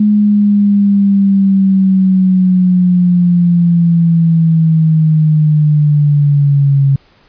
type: linear sweep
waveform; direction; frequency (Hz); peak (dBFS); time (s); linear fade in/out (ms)
sine; down; 210.1 to 137.1; -6; 0-6.96; 5
effects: pink hiss -49 dBFS RMS until 7.28 s + resampled to 11025 Hz